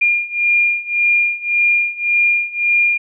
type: beating tone pair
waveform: sine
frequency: 2409 / 2410.8 Hz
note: D7 / D7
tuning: +43 / +45 cents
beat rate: 1.8 Hz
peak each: -17 / -15 dBFS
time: 0.01-2.98 s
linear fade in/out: 10 ms
effects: none